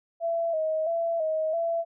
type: tone with vibrato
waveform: sine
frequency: 650 Hz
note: E5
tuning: 24 cents flat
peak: -24 dBFS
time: 0.2-1.85 s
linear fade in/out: 50 ms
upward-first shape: square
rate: 1.5 Hz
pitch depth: 53 cents each way
effects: none